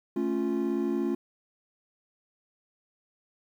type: chord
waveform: triangle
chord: A augmented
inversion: none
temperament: equal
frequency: 220 / 277.2 / 349.2 Hz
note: A3 / C#4 / E#4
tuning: 0 / 0 / 0 cents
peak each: -29 / -28 / -27 dBFS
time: 0.16-1.15 s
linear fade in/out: 5 ms
effects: tanh soft clip ceiling -15 dBFS + 10-bit